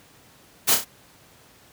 white noise with echo, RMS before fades -18 dBFS, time 0.67-0.76 s, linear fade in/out 20 ms, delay 30 ms, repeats 3, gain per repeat -6 dB, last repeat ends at 0.85 s, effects pink hiss -53 dBFS RMS until 1.72 s + high-pass 80 Hz 12 dB/octave

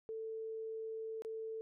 sine tone with dropouts, 444.1 Hz, A4, 16 cents sharp, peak -40 dBFS, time 0.09-1.61 s, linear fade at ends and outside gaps 0 ms, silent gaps 1.221-1.249 s, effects none

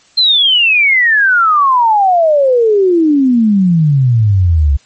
sine exponential sweep, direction down, 4186 to 67.2 Hz, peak -6 dBFS, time 0.17-4.77 s, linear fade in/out 10 ms, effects white hiss -48 dBFS RMS until 4.85 s + MP3 32 kbps

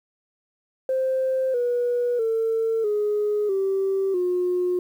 sine tone with pitch steps, 523.3 / 485.4 / 450.3 / 417.7 / 387.5 / 359.5 Hz, C5 / B4 / A4 / G#4 / G4 / F#4, 0 / -30 / +40 / +10 / -20 / -50 cents, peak -19 dBFS, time 0.89-4.79 s, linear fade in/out 2 ms, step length 650 ms, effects tanh soft clip ceiling -16 dBFS + 9-bit

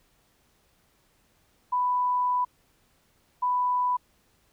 sine tone bursts at uneven times, 992 Hz, B5, 7 cents sharp, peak -22 dBFS, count 2, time 1.72-2.45 / 3.42-3.97 s, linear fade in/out 10 ms, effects pink hiss -66 dBFS RMS until 4.52 s

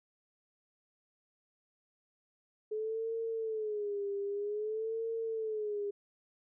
sine tone with vibrato, 426.5 Hz, G#4, 46 cents sharp, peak -33 dBFS, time 2.71-5.91 s, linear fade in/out 10 ms, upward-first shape sine, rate 0.52 Hz, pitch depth 110 cents each way, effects none

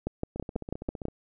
two click trains, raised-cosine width 2 ms, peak -24 / -16 dBFS, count 12 / 7, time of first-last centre 0.36-1.084 / 0.07-1.054 s, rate 15.2 / 6.1 Hz, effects none

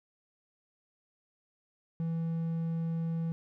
triangle tone, 164.81 Hz, E3, in tune, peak -28 dBFS, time 2-3.32 s, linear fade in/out 0 ms, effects none

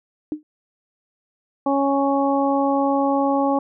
sine tone with exponential decay, 303.9 Hz, D#4, 41 cents flat, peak -18 dBFS, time 0.32-0.43 s, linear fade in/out 1 ms, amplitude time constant 23 ms
harmonic tone, 277.2 Hz, C#4, in tune, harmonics 1 / 2 / 3 / 4, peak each -20 / -22 / -22 / -27 dBFS, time 1.66-3.59 s, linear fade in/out 5 ms
effects none

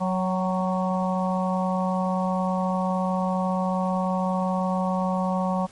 harmonic tone with a mistuned harmonic, 185 Hz, F#3, in tune, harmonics 1 / 3 / 4 / 5 / 6, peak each -24 / -29 / -30 / -31 / -32 dBFS, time 0-5.67 s, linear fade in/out 20 ms, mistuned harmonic 4, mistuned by +31 cents, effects pink hiss -51 dBFS RMS until 5.71 s + MP3 48 kbps

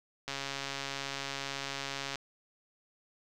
click train, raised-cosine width 0.2 ms, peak -19 dBFS, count 260, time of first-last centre 0.28-2.157 s, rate 138 Hz, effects none

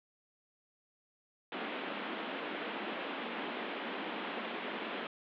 pink band-pass noise, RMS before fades -40 dBFS, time 1.52-5.07 s, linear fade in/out 2 ms, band 210 to 3400 Hz, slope 48 dB/octave, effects none

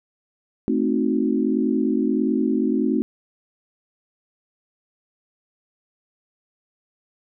sine chord, A diminished seventh, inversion none, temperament equal with one note detuned, 220 / 261.6 / 311.1 / 368.3 Hz, A3 / C4 / Eb4 / Gb4, 0 / 0 / 0 / -8 cents, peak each -23 / -22 / -24 / -26 dBFS, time 0.68-3.02 s, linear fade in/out 0 ms, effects none

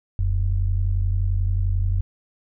sine tone pair together, 41.12 / 92.5 Hz, E1 / F#2, -4 / 0 cents, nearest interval octave + major second, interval 1404 cents, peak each -21 dBFS, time 0.19-2.01 s, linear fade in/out 0 ms, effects none

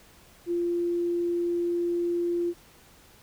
sine tone, 346.1 Hz, F4, 16 cents flat, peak -24 dBFS, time 0.46-2.54 s, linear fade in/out 50 ms, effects pink hiss -55 dBFS RMS until 3.22 s

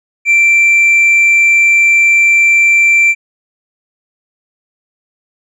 sine tone with tanh clipping, 2349 Hz, D7, in tune, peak -6 dBFS, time 0.25-3.15 s, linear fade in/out 50 ms, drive 2 dB, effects none

